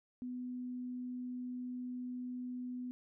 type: tone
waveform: sine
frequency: 249.2 Hz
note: B3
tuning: 16 cents sharp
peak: -39 dBFS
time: 0.22-2.91 s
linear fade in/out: 0 ms
effects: none